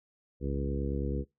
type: harmonic tone with a mistuned harmonic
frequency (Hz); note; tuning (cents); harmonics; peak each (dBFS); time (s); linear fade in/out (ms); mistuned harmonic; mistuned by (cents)
69.3; C#2; 0; 1 / 2 / 3 / 4 / 5 / 6 / 7; -33 / -36 / -38 / -39 / -40 / -41 / -41; 0.4-1.25; 50; 1; -47
effects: noise-tail reverb RT60 0.2 s tail -22 dB re dry